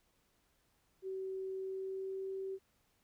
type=tone with pitch glide; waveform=sine; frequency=380.8 to 384.6 Hz; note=F#4 to G4; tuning=+50 to -33 cents; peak=-38 dBFS; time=1.02-2.59 s; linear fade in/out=50 ms; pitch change=+17 cents; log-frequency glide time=1.53-2.31 s; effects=pink hiss -75 dBFS RMS until 3.03 s